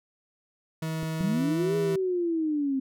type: tone with pitch glide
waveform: 40% pulse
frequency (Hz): 160 to 164.12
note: D#3 to E3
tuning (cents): +49 to -7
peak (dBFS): -28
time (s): 0.82-1.96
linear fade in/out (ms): 5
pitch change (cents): +44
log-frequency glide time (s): 1.32-1.42
type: clicks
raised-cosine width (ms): 3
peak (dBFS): -24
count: 2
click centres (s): 1.031 / 1.209
type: linear two-way sweep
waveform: sine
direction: up then down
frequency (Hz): 167 to 414.1 to 261.8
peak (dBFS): -24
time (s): 1.2-2.8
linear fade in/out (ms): 10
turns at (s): 1.76
effects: none